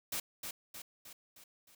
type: noise with echo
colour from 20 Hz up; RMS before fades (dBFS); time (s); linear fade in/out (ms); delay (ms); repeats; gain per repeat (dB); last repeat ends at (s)
white; -37; 0.12-0.2; 5; 310; 5; -5; 1.75
effects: none